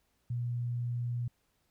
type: tone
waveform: sine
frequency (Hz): 120.6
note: B2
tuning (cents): -41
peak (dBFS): -31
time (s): 0.3-1.28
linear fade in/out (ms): 5
effects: pink hiss -75 dBFS RMS until 1.7 s